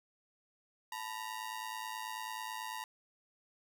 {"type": "ring-modulated tone", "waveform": "sawtooth", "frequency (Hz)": 939, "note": "A#5", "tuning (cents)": 12, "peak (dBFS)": -33, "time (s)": [0.92, 2.84], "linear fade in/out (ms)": 2, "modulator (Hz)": 54.6, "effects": []}